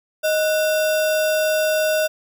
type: tone with sample-and-hold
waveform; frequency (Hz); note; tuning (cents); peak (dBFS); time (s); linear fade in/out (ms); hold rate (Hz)
sine; 623; D#5; +2; -16; 0.23-2.08; 20; 2100
effects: none